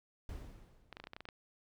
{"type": "noise with exponential decay", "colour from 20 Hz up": "brown", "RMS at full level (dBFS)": -43, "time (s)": [0.29, 1.26], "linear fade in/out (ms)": 1, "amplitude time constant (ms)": 210}
{"type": "clicks", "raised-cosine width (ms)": 0.3, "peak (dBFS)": -30, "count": 10, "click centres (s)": [0.927, 0.969, 1, 1.04, 1.071, 1.134, 1.165, 1.206, 1.254, 1.288]}
{"effects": []}